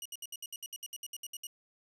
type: tone bursts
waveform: 15% pulse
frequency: 2900 Hz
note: F#7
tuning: 35 cents flat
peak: -32 dBFS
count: 15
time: 0.02-1.469 s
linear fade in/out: 2 ms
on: 35 ms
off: 66 ms
effects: none